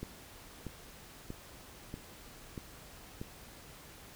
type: click train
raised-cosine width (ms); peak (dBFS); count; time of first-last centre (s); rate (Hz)
3; -27; 6; 0.03-3.215; 1.57
effects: pink hiss -53 dBFS RMS until 4.15 s